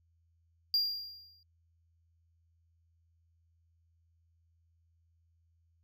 triangle tone with exponential decay, 4783 Hz, D8, 31 cents sharp, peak -23 dBFS, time 0.74-1.43 s, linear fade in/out 1 ms, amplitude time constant 150 ms, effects added 83 Hz sine -68 dBFS peak until 5.83 s

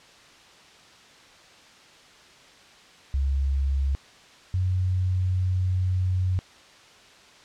sine tone pair in turn, 68.4 / 92.23 Hz, C#2 / F#2, -23 / -5 cents, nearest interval perfect fourth, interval 518 cents, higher second, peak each -21 dBFS, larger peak neither, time 3.14-3.95 / 4.54-6.39 s, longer second, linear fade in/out 0 ms, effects white hiss -51 dBFS RMS until 7.44 s + low-pass 5000 Hz 12 dB/octave

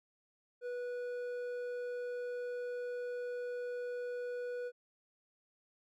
sine tone with hard clipping, 489.8 Hz, B4, 14 cents flat, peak -39 dBFS, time 0.61-4.72 s, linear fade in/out 50 ms, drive 6 dB, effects none

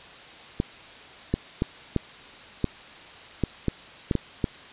clicks, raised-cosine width 3 ms, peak -9 dBFS, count 10, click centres 0.601 / 1.34 / 1.621 / 1.963 / 2.643 / 3.437 / 3.683 / 4.112 / 4.153 / 4.442 s, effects white hiss -45 dBFS RMS until 4.72 s + resampled to 8000 Hz

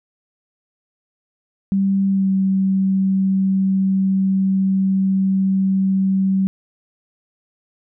sine tone with pitch glide, 195.1 to 191.86 Hz, G3 to G3, -8 to -37 cents, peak -14 dBFS, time 1.72-6.47 s, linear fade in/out 0 ms, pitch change -29 cents, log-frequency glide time 2.08-2.31 s, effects none

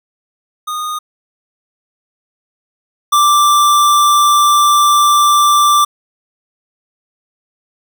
square tone pair in turn, 1232 / 1176.1 Hz, D#6 / D6, -17 / +2 cents, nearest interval minor second, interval 81 cents, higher first, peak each -19 / -8 dBFS, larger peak second, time 0.67-0.99 / 3.12-5.85 s, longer second, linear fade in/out 10 ms, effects none

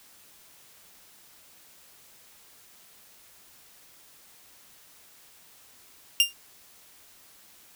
sawtooth tone with exponential decay, 2800 Hz, F7, 4 cents sharp, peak -10 dBFS, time 6.2-6.33 s, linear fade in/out 1 ms, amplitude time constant 28 ms, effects white hiss -55 dBFS RMS until 7.75 s

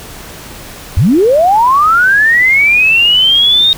sine linear sweep, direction up, 69.3 to 3729 Hz, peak -5 dBFS, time 0.97-3.73 s, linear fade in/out 0 ms, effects pink hiss -30 dBFS RMS until 3.77 s

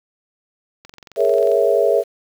click train, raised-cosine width 0.2 ms, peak -22 dBFS, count 16, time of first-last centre 0.85-1.517 s, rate 22.5 Hz
sine chord, A# half-diminished seventh, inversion third, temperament equal, 415.3 / 466.2 / 554.4 / 659.3 Hz, G#4 / A#4 / C#5 / E5, 0 / 0 / 0 / 0 cents, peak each -18 dBFS, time 1.16-2.04 s, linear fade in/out 50 ms
effects 7-bit

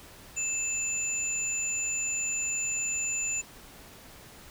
sine tone pair together, 2637 / 7040 Hz, E7 / A8, 0 / 0 cents, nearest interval octave + perfect fourth, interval 1700 cents, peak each -34 / -29 dBFS, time 0.36-3.42 s, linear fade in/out 20 ms, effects pink hiss -50 dBFS RMS until 4.5 s

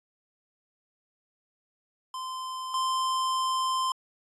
square tone pair in turn, 1035 / 1041 Hz, C6 / C6, -19 / -9 cents, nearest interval unison, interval 10 cents, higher second, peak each -34 / -26 dBFS, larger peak second, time 2.14-2.74 / 2.74-3.92 s, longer second, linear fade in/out 2 ms, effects resampled to 24000 Hz

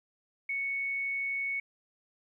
sine tone, 2217 Hz, C#7, in tune, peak -30 dBFS, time 0.49-1.6 s, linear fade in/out 5 ms, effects 12-bit

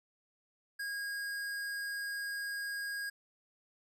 square tone, 1634 Hz, G#6, 29 cents flat, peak -37 dBFS, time 0.79-3.1 s, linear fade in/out 10 ms, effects resampled to 32000 Hz

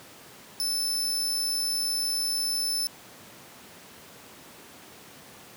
sawtooth tone, 5274 Hz, E8, in tune, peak -23 dBFS, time 0.6-2.87 s, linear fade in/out 0 ms, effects pink hiss -48 dBFS RMS until 5.56 s + high-pass 150 Hz 12 dB/octave

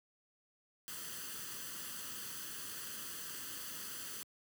white noise with comb filter, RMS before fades -45 dBFS, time 0.88-4.23 s, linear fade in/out 0 ms, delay 0.65 ms, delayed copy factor +0.7, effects high-pass 100 Hz 12 dB/octave

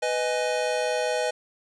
square chord, G# minor, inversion first, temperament just, 498.4 / 623 / 830.6 Hz, B4 / D#5 / G#5, +16 / +2 / 0 cents, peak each -28 / -28 / -32 dBFS, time 0.02-1.31 s, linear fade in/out 10 ms, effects resampled to 22050 Hz + 10-bit

